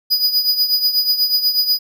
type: tone with tremolo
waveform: square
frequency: 4940 Hz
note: D#8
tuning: 13 cents flat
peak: -11 dBFS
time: 0.1-1.79 s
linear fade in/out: 20 ms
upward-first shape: triangle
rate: 8.2 Hz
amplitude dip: 75%
effects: none